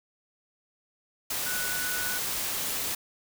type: tone in noise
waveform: sine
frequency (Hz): 1480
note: F#6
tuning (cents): 0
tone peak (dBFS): -33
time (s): 1.46-2.18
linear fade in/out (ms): 5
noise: white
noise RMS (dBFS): -31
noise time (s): 1.3-2.95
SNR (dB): -5
effects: none